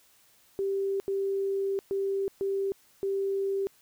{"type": "tone bursts at uneven times", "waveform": "sine", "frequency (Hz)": 392, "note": "G4", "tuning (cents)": 0, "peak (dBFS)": -26, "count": 5, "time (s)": [[0.59, 1], [1.08, 1.79], [1.91, 2.28], [2.41, 2.72], [3.03, 3.67]], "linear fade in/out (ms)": 0, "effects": ["white hiss -62 dBFS RMS until 3.81 s"]}